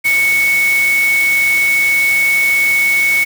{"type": "tone in noise", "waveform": "sine", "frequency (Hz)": 2217, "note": "C#7", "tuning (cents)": 0, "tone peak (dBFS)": -10, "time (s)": [0.04, 3.25], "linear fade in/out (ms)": 20, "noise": "white", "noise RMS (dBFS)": -24, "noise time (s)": [0.04, 3.25], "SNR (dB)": 11, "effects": []}